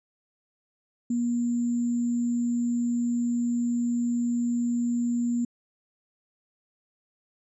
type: tone with sample-and-hold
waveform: sine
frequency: 238.9 Hz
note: A#3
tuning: 43 cents sharp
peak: -23 dBFS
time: 1.1-5.45 s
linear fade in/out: 5 ms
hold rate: 7350 Hz
effects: resampled to 22050 Hz